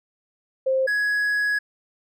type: tone pair in turn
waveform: sine / triangle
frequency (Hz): 527 / 1673.1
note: C5 / G#6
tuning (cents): +12 / +12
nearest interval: octave + minor sixth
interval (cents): 2000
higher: second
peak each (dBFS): -18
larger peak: neither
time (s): 0.66-0.87 / 0.87-1.59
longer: second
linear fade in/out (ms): 10
effects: none